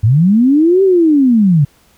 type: linear two-way sweep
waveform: sine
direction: up then down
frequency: 98 to 393.6 to 134.8 Hz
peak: -6 dBFS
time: 0.03-1.65 s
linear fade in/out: 10 ms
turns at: 0.83 s
effects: pink hiss -51 dBFS RMS until 1.97 s